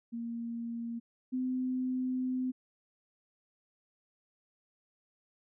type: tone pair in turn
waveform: sine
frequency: 233.1 / 255.6 Hz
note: A#3 / C4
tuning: 0 / -40 cents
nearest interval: major second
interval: 160 cents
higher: second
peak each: -35 / -30 dBFS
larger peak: second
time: 0.12-1 / 1.32-2.52 s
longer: second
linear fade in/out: 20 ms
effects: none